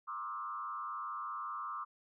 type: tone with frequency modulation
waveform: sine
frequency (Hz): 1182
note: D6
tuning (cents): +11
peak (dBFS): -38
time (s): 0.07-1.85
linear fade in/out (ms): 20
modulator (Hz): 105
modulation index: 1.3
effects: none